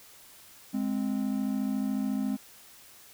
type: tone pair together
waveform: triangle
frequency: 207.7 / 261.7 Hz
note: G#3 / C4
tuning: 0 / 0 cents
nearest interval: major third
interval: 400 cents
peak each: -28 dBFS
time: 0.73-2.37 s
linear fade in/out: 20 ms
effects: white hiss -53 dBFS RMS until 3.13 s